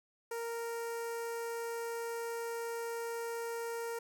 sawtooth tone with notch filter, 464.3 Hz, A#4, 7 cents flat, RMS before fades -39 dBFS, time 0.31-3.99 s, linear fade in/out 5 ms, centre 3500 Hz, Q 1, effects none

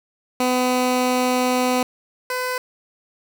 15% pulse tone pair in turn, 251.8 / 505 Hz, B3 / B4, +34 / +39 cents, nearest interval octave, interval 1205 cents, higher second, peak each -11 / -16 dBFS, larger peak first, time 0.4-1.83 / 2.3-2.58 s, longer first, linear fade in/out 2 ms, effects none

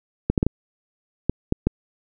clicks, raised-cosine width 3 ms, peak -5 dBFS, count 7, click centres 0.3 / 0.378 / 0.429 / 0.466 / 1.296 / 1.524 / 1.67 s, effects none

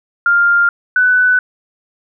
sine tone pair in turn, 1400 / 1495.6 Hz, F6 / F#6, +4 / +18 cents, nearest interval minor second, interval 114 cents, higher second, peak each -8 dBFS, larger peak neither, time 0.26-0.69 / 0.96-1.39 s, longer neither, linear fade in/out 2 ms, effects none

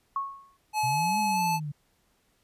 sine tone with exponential decay, 1100 Hz, C#6, 14 cents flat, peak -24 dBFS, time 0.16-0.57 s, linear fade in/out 2 ms, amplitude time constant 89 ms
square tone with pitch glide, 856 to 871 Hz, A5 to A5, -48 to -18 cents, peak -25 dBFS, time 0.73-1.6 s, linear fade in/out 50 ms, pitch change +30 cents, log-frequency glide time 1.31-1.4 s
sine exponential two-way sweep, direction up then down, 120.5 to 213 to 142.3 Hz, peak -31 dBFS, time 0.83-1.72 s, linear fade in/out 10 ms, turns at 1.19 s
effects pink hiss -69 dBFS RMS until 2.43 s + resampled to 32000 Hz

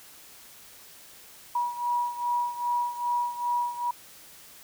sine beating tone pair, 964 / 966.5 Hz, B5 / B5, -42 / -38 cents, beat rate 2.5 Hz, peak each -27 / -31 dBFS, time 1.55-3.91 s, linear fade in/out 5 ms, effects white hiss -50 dBFS RMS until 4.63 s

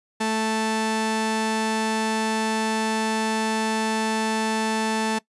sawtooth tone pair together, 220 / 440 Hz, A3 / A4, 0 / 0 cents, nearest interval octave, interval 1200 cents, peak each -20 / -19 dBFS, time 0.2-5.19 s, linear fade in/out 10 ms, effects noise-tail reverb RT60 0.1 s tail -21 dB re dry + resampled to 24000 Hz

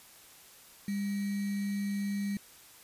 sine tone with sample-and-hold, 200.9 Hz, G3, 43 cents sharp, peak -30 dBFS, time 0.88-2.37 s, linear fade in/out 2 ms, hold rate 2100 Hz, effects white hiss -55 dBFS RMS until 2.83 s + resampled to 32000 Hz

